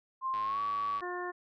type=tone with pitch glide; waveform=sine; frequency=1053 to 1135.1 Hz; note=C6 to C#6; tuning=+11 to +41 cents; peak=-30 dBFS; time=0.21-1.02 s; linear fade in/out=50 ms; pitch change=+130 cents; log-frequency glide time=0.41-0.6 s
type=click train; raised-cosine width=0.3 ms; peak=-31 dBFS; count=71; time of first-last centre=0.34-1.007 s; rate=105 Hz
type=harmonic tone; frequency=357 Hz; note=F4; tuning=38 cents sharp; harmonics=1 / 2 / 3 / 4 / 5; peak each=-38 / -42 / -40 / -47 / -42 dBFS; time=1.01-1.32 s; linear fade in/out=20 ms
effects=none